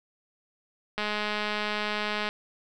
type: click train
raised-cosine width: 0.3 ms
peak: -14 dBFS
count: 276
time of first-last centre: 0.98-2.29 s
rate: 210 Hz
effects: none